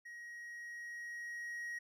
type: tone with level ramp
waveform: triangle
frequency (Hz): 1893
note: A#6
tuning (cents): +26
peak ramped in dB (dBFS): -46 to -38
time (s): 0.05-1.79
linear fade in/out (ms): 10
effects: none